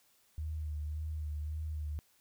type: tone with vibrato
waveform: sine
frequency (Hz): 76.5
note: D#2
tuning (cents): -29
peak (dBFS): -35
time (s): 0.38-1.99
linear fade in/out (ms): 0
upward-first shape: sine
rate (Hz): 1.8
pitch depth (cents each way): 36
effects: white hiss -69 dBFS RMS until 2.2 s